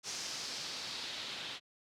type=noise with low-pass filter sweep; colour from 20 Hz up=white; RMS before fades=-42 dBFS; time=0.03-1.6 s; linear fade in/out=50 ms; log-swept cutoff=6000 to 3500 Hz; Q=2.4; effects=high-pass 100 Hz 12 dB/octave